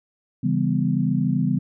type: chord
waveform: sine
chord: C# half-diminished seventh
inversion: none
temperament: just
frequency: 138.59 / 166.31 / 199.57 / 249.5 Hz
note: C#3 / E3 / G3 / B3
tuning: 0 / +16 / +31 / +18 cents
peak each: -24 dBFS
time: 0.43-1.59 s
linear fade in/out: 10 ms
effects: none